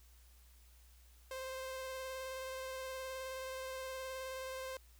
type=tone with vibrato; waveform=sawtooth; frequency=523.3 Hz; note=C5; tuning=in tune; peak=-38 dBFS; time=1.31-4.77 s; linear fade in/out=2 ms; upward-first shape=sine; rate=19 Hz; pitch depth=15 cents each way; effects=added 60 Hz sine -60 dBFS peak until 4.99 s + white hiss -68 dBFS RMS until 4.99 s